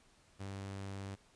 sawtooth tone, 98 Hz, G2, in tune, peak -38 dBFS, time 0.39-1.16 s, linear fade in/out 20 ms, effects pink hiss -67 dBFS RMS until 1.35 s + resampled to 22050 Hz

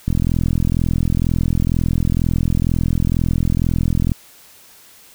click train, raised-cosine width 5 ms, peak -5 dBFS, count 171, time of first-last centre 0.08-4.118 s, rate 42.1 Hz, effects white hiss -46 dBFS RMS until 5.14 s

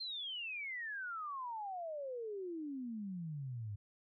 sine exponential sweep, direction down, 4235 to 98.7 Hz, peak -40 dBFS, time 0-3.76 s, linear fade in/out 10 ms, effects none

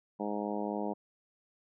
harmonic tone, 103.83 Hz, G#2, in tune, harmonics 2 / 3 / 4 / 5 / 6 / 7 / 8 / 9, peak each -37 / -39 / -40 / -41 / -42 / -42 / -43 / -44 dBFS, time 0.19-0.94 s, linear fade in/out 20 ms, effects none

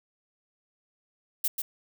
violet noise with echo, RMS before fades -26 dBFS, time 1.44-1.48 s, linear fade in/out 5 ms, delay 140 ms, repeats 1, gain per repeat -5 dB, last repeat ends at 1.62 s, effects none

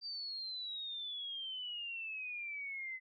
sine exponential sweep, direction down, 4699 to 2029 Hz, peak -40 dBFS, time 0.01-3 s, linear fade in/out 50 ms, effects none

